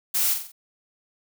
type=noise with echo; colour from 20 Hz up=blue; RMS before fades=-23 dBFS; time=0.14-0.34 s; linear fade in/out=10 ms; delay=45 ms; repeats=4; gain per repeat=-6 dB; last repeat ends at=0.52 s; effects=none